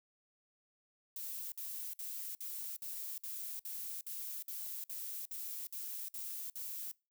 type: noise bursts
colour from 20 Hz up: violet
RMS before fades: -43 dBFS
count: 14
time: 1.16-6.915 s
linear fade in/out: 2 ms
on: 360 ms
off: 55 ms
effects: noise-tail reverb RT60 0.3 s tail -25 dB re dry